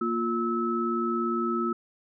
sine tone cluster, 233.3 / 350.8 / 1300 Hz, A#3 / F4 / E6, +2 / +8 / -24 cents, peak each -29 dBFS, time 0.01-1.73 s, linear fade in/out 5 ms, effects none

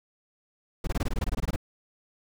brown noise bursts, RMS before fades -26 dBFS, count 14, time 0.84-1.561 s, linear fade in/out 5 ms, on 32 ms, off 21 ms, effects none

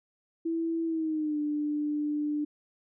sine tone with pitch glide, 329.6 to 297.1 Hz, E4 to D4, 0 to +20 cents, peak -27 dBFS, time 0.45-2.45 s, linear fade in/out 10 ms, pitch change -180 cents, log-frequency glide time 0.85-1.39 s, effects none

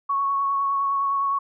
sine tone with vibrato, 1108.7 Hz, C#6, in tune, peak -20 dBFS, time 0.09-1.39 s, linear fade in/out 10 ms, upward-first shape triangle, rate 9.8 Hz, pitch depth 19 cents each way, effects none

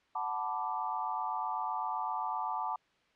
sine chord, B minor seventh, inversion second, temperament equal, 740 / 880 / 987.8 / 1174.7 Hz, F#5 / A5 / B5 / D6, 0 / 0 / 0 / 0 cents, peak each -39 / -36 / -39 / -38 dBFS, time 0.15-2.76 s, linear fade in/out 5 ms, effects white hiss -69 dBFS RMS until 3.15 s + low-pass 3000 Hz 12 dB/octave

